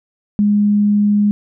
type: tone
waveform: sine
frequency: 206.5 Hz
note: G#3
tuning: 10 cents flat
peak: -10 dBFS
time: 0.39-1.31 s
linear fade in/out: 0 ms
effects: none